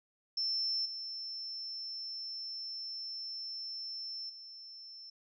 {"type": "tone with level steps", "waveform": "sine", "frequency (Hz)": 5340, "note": "E8", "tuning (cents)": 22, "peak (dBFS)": [-31, -39, -47], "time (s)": [0.37, 5.1], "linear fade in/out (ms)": 5, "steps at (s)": [0.85, 4.29], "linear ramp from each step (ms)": 10, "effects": []}